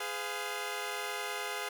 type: chord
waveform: 10% pulse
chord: F diminished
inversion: first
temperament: equal with one note detuned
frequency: 415.3 / 506.6 / 698.5 Hz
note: Ab4 / Cb5 / F5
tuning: 0 / +44 / 0 cents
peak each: -30 / -32 / -32 dBFS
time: 0-1.69 s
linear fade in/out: 5 ms
effects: none